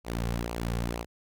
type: tone with flanger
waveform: sawtooth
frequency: 58.2 Hz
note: A#1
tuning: 2 cents flat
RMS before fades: -32 dBFS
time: 0.04-1.06 s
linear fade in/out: 50 ms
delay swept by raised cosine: 0.55 to 3.25 ms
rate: 2.1 Hz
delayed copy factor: -0.65
effects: none